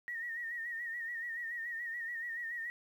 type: tone with vibrato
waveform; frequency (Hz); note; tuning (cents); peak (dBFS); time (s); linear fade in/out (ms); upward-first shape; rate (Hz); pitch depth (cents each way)
sine; 1871; A#6; +6; -37; 0.08-2.7; 0; sine; 7; 63
effects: 11-bit